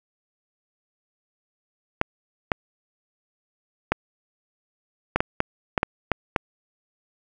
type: clicks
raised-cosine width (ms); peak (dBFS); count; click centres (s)
0.5; -4; 10; 2.014 / 2.518 / 3.92 / 5.16 / 5.205 / 5.404 / 5.778 / 5.831 / 6.117 / 6.362
effects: none